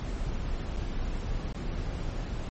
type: noise with dropouts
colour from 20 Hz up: brown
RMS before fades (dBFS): -32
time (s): 0-2.49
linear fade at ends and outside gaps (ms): 0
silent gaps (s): 0.762-0.771 / 1.525-1.546
effects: MP3 32 kbps